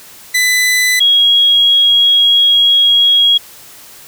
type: tone pair in turn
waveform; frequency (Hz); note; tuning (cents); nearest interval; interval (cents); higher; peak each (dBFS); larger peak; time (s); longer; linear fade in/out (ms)
sawtooth / sine; 2000 / 3301; B6 / G#7; +21 / -11; major sixth; 868; second; -6; neither; 0.34-1 / 1-3.38; second; 10
effects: white hiss -37 dBFS RMS until 4.07 s